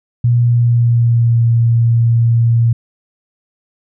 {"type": "tone with pitch glide", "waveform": "sine", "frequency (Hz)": [120, 116.52], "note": ["B2", "A#2"], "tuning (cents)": [-49, 0], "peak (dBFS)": -8, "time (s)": [0.24, 2.73], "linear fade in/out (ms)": 5, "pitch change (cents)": -51, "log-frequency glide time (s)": [0.4, 1.45], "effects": []}